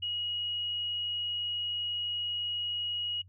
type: tone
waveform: sine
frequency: 2897 Hz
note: F#7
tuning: 37 cents flat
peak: -31 dBFS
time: 0.02-3.22 s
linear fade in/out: 10 ms
effects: noise-tail reverb RT60 0.1 s tail -26 dB re dry + added 93 Hz sine -53 dBFS peak until 3.28 s